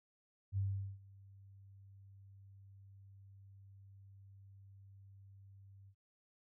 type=tone with ADSR envelope; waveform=sine; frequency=98 Hz; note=G2; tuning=in tune; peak=-32 dBFS; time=0.52-5.95 s; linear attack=54 ms; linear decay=410 ms; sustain=-24 dB; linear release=67 ms; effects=none